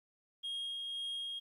sine tone with tremolo, 3256 Hz, G#7, 35 cents flat, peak -34 dBFS, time 0.43-1.4 s, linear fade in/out 20 ms, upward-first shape sine, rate 1.9 Hz, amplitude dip 30%, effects tanh soft clip ceiling -36 dBFS + 12-bit

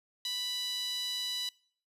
sawtooth tone with high-pass filter, 987.8 Hz, B5, in tune, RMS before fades -35 dBFS, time 0.25-1.49 s, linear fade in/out 2 ms, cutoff 3600 Hz, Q 7.1, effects noise-tail reverb RT60 0.5 s tail -23 dB re dry + resampled to 32000 Hz

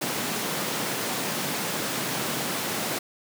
pink high-pass noise, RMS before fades -29 dBFS, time 0.01-2.99 s, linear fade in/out 10 ms, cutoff 150 Hz, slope 24 dB/octave, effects none

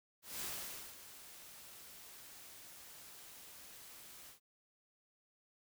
white noise with ADSR envelope, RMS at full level -42 dBFS, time 0.22-4.4 s, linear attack 190 ms, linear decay 540 ms, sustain -13 dB, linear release 110 ms, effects none

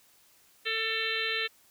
harmonic tone, 446.1 Hz, A4, 24 cents sharp, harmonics 1 / 3 / 4 / 5 / 6 / 7 / 8 / 9, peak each -38 / -40 / -34 / -36 / -35 / -37 / -38 / -37 dBFS, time 0.65-1.48 s, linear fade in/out 20 ms, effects white hiss -62 dBFS RMS until 1.7 s

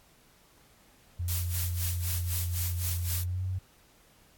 sine tone with pitch glide, 87.31 to 93.04 Hz, F2 to F#2, 0 to +10 cents, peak -29 dBFS, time 1.19-3.59 s, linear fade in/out 10 ms, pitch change +110 cents, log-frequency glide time 3.17-3.44 s
blue noise with tremolo, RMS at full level -32 dBFS, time 1.28-3.24 s, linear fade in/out 5 ms, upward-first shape sine, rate 3.9 Hz, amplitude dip 80%
effects pink hiss -61 dBFS RMS until 4.37 s + AAC 64 kbps

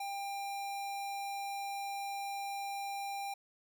square tone, 796 Hz, G5, 26 cents sharp, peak -38 dBFS, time 0-3.34 s, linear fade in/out 5 ms, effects none

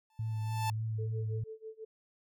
45% pulse tone with exponential growth, 880 Hz, A5, in tune, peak -30 dBFS, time 0.1-0.7 s, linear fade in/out 2 ms, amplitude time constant 130 ms
sine tone with vibrato, 110 Hz, A2, in tune, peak -32 dBFS, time 0.19-1.44 s, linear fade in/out 5 ms, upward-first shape triangle, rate 3.4 Hz, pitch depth 31 cents each way
sine tone with tremolo, 440 Hz, A4, in tune, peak -40 dBFS, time 0.98-1.85 s, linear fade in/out 10 ms, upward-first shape sine, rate 6.1 Hz, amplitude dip 95%
effects none

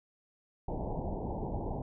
pink low-pass noise, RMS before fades -36 dBFS, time 0.68-1.82 s, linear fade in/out 2 ms, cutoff 930 Hz, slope 96 dB/octave, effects none

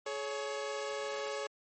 sawtooth tone pair together, 424.1 / 557 Hz, G#4 / C#5, +36 / +8 cents, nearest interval perfect fourth, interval 472 cents, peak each -35 / -34 dBFS, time 0.06-1.47 s, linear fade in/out 5 ms, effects MP3 32 kbps

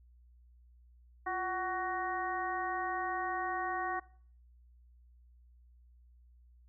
harmonic tone with a mistuned harmonic, 372.9 Hz, F#4, 14 cents sharp, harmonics 1 / 2 / 3 / 4 / 5, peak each -42 / -36 / -38 / -43 / -41 dBFS, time 1.26-4 s, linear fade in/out 10 ms, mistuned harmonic 1, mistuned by -110 cents, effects noise-tail reverb RT60 0.5 s tail -20 dB re dry + added 60 Hz sine -58 dBFS peak until 6.68 s

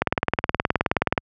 click train, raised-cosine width 0.5 ms, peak -3 dBFS, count 23, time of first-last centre 0.02-1.178 s, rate 19 Hz, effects high-pass 60 Hz 12 dB/octave

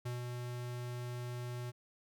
square tone with ADSR envelope, 122.4 Hz, B2, 15 cents flat, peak -37 dBFS, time 0.05-1.72 s, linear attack 11 ms, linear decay 150 ms, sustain -3 dB, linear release 29 ms, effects none

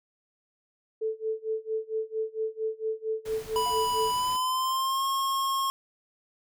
sine tone with tremolo, 440 Hz, A4, in tune, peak -25 dBFS, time 1.01-4.12 s, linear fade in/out 10 ms, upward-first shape sine, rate 4.4 Hz, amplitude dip 95%
pink noise, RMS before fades -45 dBFS, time 3.25-4.37 s, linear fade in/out 10 ms
square tone with pitch glide, 986 to 1081.5 Hz, B5 to C#6, -3 to -43 cents, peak -26 dBFS, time 3.56-5.7 s, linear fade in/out 0 ms, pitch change +160 cents, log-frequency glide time 4.09-5.05 s
triangle tone with exponential decay, 709 Hz, F5, 26 cents sharp, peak -33 dBFS, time 3.66-3.96 s, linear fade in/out 1 ms, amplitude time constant 65 ms
effects none

